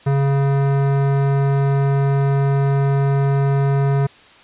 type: tone with hard clipping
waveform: sine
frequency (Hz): 138.59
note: C#3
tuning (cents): 0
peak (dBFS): -16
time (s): 0.06-4.07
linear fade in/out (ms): 10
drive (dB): 17
effects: white hiss -46 dBFS RMS until 4.43 s + resampled to 8000 Hz